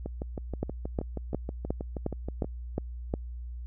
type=two click trains; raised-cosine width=2 ms; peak=-15 / -21 dBFS; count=8 / 16; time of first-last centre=0.63-3.139 / 0.06-2.445 s; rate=2.79 / 6.29 Hz; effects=added 60 Hz sine -36 dBFS peak until 3.66 s